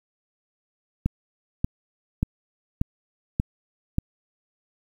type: click train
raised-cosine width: 5 ms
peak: -9 dBFS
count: 6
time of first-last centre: 1.06-3.984 s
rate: 1.71 Hz
effects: 8-bit